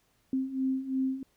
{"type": "beating tone pair", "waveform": "sine", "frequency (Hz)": [261.6, 264.5], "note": ["C4", "C4"], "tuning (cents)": [0, 19], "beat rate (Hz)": 2.9, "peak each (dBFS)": [-33, -29], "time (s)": [0.33, 1.23], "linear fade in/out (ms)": 2, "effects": ["pink hiss -70 dBFS RMS until 1.36 s"]}